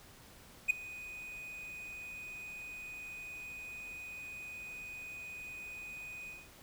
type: tone with ADSR envelope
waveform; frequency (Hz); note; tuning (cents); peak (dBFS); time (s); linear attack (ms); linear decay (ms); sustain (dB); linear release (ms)
triangle; 2489; D#7; 0; -20; 0.68-6.49; 24; 6; -22; 210
effects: pink hiss -57 dBFS RMS until 6.62 s